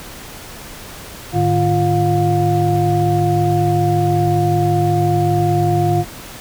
sine tone cluster, 105.8 / 151.1 / 347.4 / 712 Hz, G#2 / D3 / F4 / F5, +33 / +50 / -9 / +33 cents, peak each -18 dBFS, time 1.32-6.05 s, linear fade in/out 50 ms, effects pink hiss -34 dBFS RMS until 6.4 s

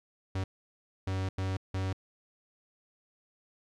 45% pulse tone bursts at uneven times, 94.8 Hz, F#2, 43 cents sharp, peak -30 dBFS, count 4, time 0.35-0.44 / 1.07-1.29 / 1.38-1.57 / 1.74-1.93 s, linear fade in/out 5 ms, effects low-pass 6000 Hz 12 dB/octave + 12-bit

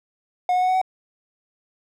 triangle tone with pitch steps, 724 / 730.7 / 737.5 / 744.4 / 751.3 Hz, F#5 / F#5 / F#5 / F#5 / F#5, -38 / -22 / -6 / +10 / +26 cents, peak -15 dBFS, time 0.49-0.815 s, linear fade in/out 2 ms, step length 65 ms, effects none

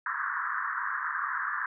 white band-pass noise, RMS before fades -32 dBFS, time 0.06-1.66 s, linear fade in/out 2 ms, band 1000 to 1800 Hz, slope 96 dB/octave, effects none

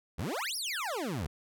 25% pulse exponential two-way sweep, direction up then down, 65.41 to 5790 to 65.41 Hz, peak -29 dBFS, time 0.18-1.27 s, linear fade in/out 10 ms, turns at 0.56 s, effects none

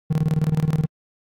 triangle tone with tremolo, 155.56 Hz, D#3, in tune, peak -13 dBFS, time 0.1-0.86 s, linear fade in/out 10 ms, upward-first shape square, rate 19 Hz, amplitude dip 80%, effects AAC 48 kbps

